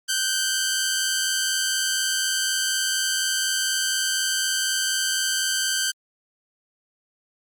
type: tone pair together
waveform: 10% pulse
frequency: 1480 / 1564.1 Hz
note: F#6 / G6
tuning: 0 / -4 cents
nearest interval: minor second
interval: 96 cents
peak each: -20 / -14 dBFS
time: 0.08-5.92 s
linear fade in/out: 20 ms
effects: Opus 48 kbps